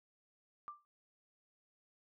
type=tone with exponential decay; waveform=sine; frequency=1182 Hz; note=D6; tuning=11 cents sharp; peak=-40 dBFS; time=0.68-0.85 s; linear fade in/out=0 ms; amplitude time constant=36 ms; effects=none